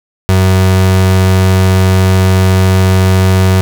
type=tone; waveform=35% pulse; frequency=93.9 Hz; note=F#2; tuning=26 cents sharp; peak=-4 dBFS; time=0.29-3.61 s; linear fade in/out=0 ms; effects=none